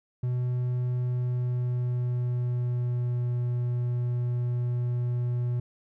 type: tone with pitch glide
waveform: triangle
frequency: 124.1 to 121.9 Hz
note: B2 to B2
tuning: +9 to -22 cents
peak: -23 dBFS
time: 0.23-5.6 s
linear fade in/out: 5 ms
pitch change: -31 cents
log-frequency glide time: 1-3.29 s
effects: none